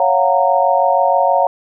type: chord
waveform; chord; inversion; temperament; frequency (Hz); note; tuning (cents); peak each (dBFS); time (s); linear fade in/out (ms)
sine; Gb major seventh; second; just; 555 / 693.7 / 740 / 925; Db5 / F5 / Gb5 / Bb5; +2 / -12 / 0 / -14; -16; 0-1.47; 2
effects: none